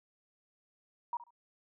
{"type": "tone with echo", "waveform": "sine", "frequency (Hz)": 950, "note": "A#5", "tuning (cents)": 33, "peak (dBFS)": -32, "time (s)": [1.13, 1.17], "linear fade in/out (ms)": 2, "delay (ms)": 68, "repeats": 2, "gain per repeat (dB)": -15, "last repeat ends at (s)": 1.306, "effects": []}